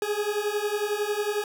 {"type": "beating tone pair", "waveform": "40% pulse", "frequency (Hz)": [410.3, 421.3], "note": ["G#4", "G#4"], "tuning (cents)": [-21, 25], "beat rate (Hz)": 11, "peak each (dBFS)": [-28, -27], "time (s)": [0.02, 1.44], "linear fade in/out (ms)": 2, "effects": []}